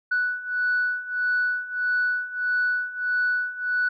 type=beating tone pair; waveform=sine; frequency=1480 / 1481.6 Hz; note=F#6 / F#6; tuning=0 / +2 cents; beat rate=1.6 Hz; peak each=-26 / -23 dBFS; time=0.11-3.89 s; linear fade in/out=10 ms; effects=tanh soft clip ceiling -16 dBFS